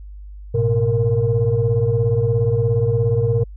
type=tone cluster; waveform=sine; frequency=107.1 / 124.1 / 464.5 Hz; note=A2 / B2 / A#4; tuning=-46 / +9 / -6 cents; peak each=-18 dBFS; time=0.54-3.44 s; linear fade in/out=10 ms; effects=tanh soft clip ceiling -8 dBFS + added 50 Hz sine -33 dBFS peak until 3.56 s